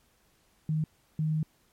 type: tone bursts at uneven times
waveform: sine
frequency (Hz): 155.7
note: D#3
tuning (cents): +2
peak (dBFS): -25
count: 2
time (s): 0.69-0.84 / 1.19-1.43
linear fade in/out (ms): 2
effects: pink hiss -67 dBFS RMS until 1.72 s + MP3 64 kbps